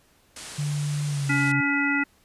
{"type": "low-pass noise", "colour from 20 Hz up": "white", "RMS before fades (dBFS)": -40, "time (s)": [0.36, 1.52], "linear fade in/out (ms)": 5, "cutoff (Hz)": 9900, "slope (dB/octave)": 48}
{"type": "tone with pitch glide", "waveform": "sine", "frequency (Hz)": [146.83, 137], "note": ["D3", "C#3"], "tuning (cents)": [0, -20], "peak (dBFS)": -24, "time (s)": [0.58, 1.61], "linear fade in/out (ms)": 10, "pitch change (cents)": -120, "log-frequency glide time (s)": [1.08, 1.32]}
{"type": "harmonic tone", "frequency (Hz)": 283, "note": "C#4", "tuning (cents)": 36, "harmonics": [1, 3, 5, 7, 9], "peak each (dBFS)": [-25, -34, -27, -25, -31], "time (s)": [1.29, 2.04], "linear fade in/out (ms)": 10}
{"effects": ["pink hiss -61 dBFS RMS until 2.24 s", "resampled to 32000 Hz"]}